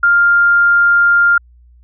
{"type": "tone", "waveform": "sine", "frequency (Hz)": 1400, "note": "F6", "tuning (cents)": 4, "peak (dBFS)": -7, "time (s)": [0.03, 1.38], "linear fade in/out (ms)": 5, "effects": ["added 60 Hz sine -42 dBFS peak until 1.83 s"]}